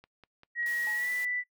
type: click train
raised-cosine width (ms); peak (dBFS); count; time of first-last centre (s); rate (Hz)
0.3; -37; 4; 0.04-0.631; 5.08
type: tone with pitch glide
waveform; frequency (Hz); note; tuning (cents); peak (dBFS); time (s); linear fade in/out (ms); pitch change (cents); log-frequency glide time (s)
sine; 1902 to 1978.2; A#6 to B6; +34 to +2; -29; 0.55-1.44; 50; +68; 0.94-1.1
type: high-pass noise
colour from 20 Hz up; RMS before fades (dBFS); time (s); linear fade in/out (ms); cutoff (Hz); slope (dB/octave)
white; -46; 0.66-1.25; 2; 200; 12
type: tone with exponential decay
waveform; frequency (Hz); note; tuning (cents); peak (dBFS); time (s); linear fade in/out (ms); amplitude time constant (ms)
triangle; 855; A5; -50; -39; 0.87-1.23; 0; 77
effects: noise-tail reverb RT60 0.1 s tail -22 dB re dry